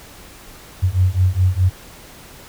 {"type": "beating tone pair", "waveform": "sine", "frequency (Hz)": [90, 94.8], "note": ["F#2", "F#2"], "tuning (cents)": [-47, 43], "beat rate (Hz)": 4.8, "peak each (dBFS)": -16, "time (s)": [0.82, 1.7], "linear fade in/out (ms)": 20, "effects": ["pink hiss -41 dBFS RMS until 2.48 s"]}